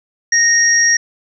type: tone pair together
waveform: sine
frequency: 1855 / 5643 Hz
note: A#6 / F8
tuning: -9 / +17 cents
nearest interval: octave + perfect fifth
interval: 1926 cents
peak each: -12 dBFS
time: 0.32-0.97 s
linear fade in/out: 5 ms
effects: none

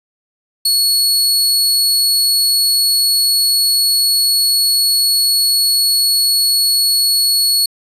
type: tone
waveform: sawtooth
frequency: 4372 Hz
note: C#8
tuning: 25 cents flat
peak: -8 dBFS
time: 0.65-7.66 s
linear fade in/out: 5 ms
effects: resampled to 32000 Hz + 8-bit

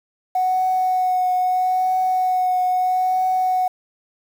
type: tone with vibrato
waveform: sine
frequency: 739 Hz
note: F#5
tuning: 2 cents flat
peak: -15 dBFS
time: 0.35-3.68 s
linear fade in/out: 5 ms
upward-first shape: triangle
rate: 0.77 Hz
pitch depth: 16 cents each way
effects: tanh soft clip ceiling -12 dBFS + 7-bit

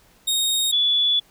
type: tone pair in turn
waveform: sawtooth / sine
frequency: 3726 / 3435 Hz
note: A#7 / A7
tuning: -2 / -42 cents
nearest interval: minor second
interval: 140 cents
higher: first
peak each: -16 dBFS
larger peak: neither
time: 0.27-0.72 / 0.72-1.2 s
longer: second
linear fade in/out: 10 ms
effects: pink hiss -56 dBFS RMS until 1.3 s

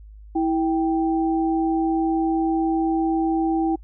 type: tone pair together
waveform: sine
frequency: 326.2 / 784 Hz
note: E4 / G5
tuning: -18 / 0 cents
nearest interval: octave + minor third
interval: 1518 cents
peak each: -19 / -25 dBFS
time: 0.35-3.76 s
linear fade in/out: 10 ms
effects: noise-tail reverb RT60 0.1 s tail -26 dB re dry + added 52 Hz sine -40 dBFS peak until 3.83 s

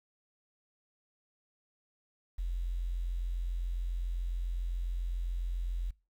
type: tone with quantisation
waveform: sine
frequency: 43.65 Hz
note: F1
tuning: in tune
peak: -31 dBFS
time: 2.38-5.91 s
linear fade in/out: 10 ms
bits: 10
effects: noise-tail reverb RT60 0.3 s tail -23 dB re dry

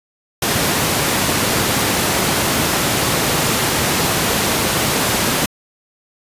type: high-pass noise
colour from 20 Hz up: pink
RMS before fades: -17 dBFS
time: 0.42-5.46 s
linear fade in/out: 5 ms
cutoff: 110 Hz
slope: 12 dB/octave
effects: resampled to 32000 Hz

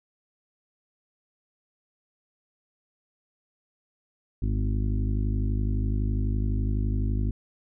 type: harmonic tone with a mistuned harmonic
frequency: 51.91 Hz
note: G#1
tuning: in tune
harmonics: 1 / 2 / 3 / 4 / 5 / 6 / 7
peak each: -25 / -28 / -42 / -36 / -36 / -42 / -44 dBFS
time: 4.42-7.31 s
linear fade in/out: 5 ms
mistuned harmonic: 4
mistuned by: +21 cents
effects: none

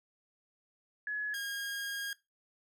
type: tone pair in turn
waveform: sine / sawtooth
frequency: 1694 / 1626.8 Hz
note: G#6 / G#6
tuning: +34 / -36 cents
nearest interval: minor second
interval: 70 cents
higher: first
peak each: -33 / -32 dBFS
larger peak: second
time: 1.07-1.34 / 1.34-2.13 s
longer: second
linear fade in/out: 2 ms
effects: noise-tail reverb RT60 0.2 s tail -18 dB re dry

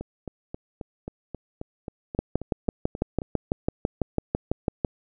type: two click trains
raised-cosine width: 2 ms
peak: -9 / -20 dBFS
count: 17 / 13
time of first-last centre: 2.19-4.848 / 0.01-3.219 s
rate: 6.02 / 3.74 Hz
effects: none

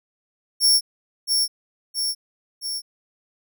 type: tone with echo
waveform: sawtooth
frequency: 5470 Hz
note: F8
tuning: 37 cents flat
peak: -11 dBFS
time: 0.6-0.81 s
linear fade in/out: 50 ms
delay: 670 ms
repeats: 3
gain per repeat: -4 dB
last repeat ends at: 2.82 s
effects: none

